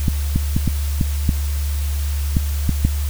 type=clicks; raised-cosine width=5 ms; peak=-3 dBFS; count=9; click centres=0.082 / 0.36 / 0.565 / 0.677 / 1.012 / 1.292 / 2.368 / 2.693 / 2.85 s; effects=added 72 Hz sine -18 dBFS peak until 3.09 s + white hiss -34 dBFS RMS until 3.09 s